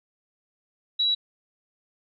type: tone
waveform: sine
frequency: 3903 Hz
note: B7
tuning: 21 cents flat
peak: -20 dBFS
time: 0.99-1.15 s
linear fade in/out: 10 ms
effects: none